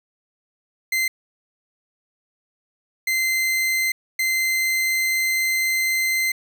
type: tone bursts at uneven times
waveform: 40% pulse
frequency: 2072 Hz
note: C7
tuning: 17 cents flat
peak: -18 dBFS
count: 3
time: 0.92-1.08 / 3.07-3.92 / 4.19-6.32 s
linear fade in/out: 5 ms
effects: none